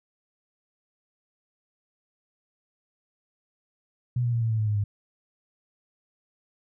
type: tone with pitch steps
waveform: sine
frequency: 122.9 / 119.75 / 116.67 / 113.68 / 110.76 / 107.92 / 105.15 / 102.45 Hz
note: B2 / A#2 / A#2 / A#2 / A2 / A2 / G#2 / G#2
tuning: -8 / +47 / +2 / -43 / +12 / -33 / +22 / -23 cents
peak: -22 dBFS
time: 4.16-4.84 s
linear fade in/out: 5 ms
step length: 85 ms
effects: none